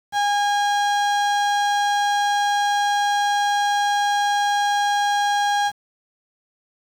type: tone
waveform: 35% pulse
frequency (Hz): 817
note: G#5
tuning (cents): -29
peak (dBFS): -16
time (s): 0.12-5.72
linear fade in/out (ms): 50
effects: low-pass 6000 Hz 12 dB/octave + 7-bit